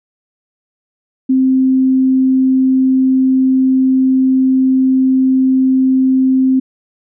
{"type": "tone", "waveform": "sine", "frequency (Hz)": 261.6, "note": "C4", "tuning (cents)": 0, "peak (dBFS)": -8, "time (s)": [1.29, 6.6], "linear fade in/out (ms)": 10, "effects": []}